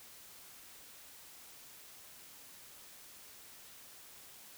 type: silence
effects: white hiss -55 dBFS RMS until 4.57 s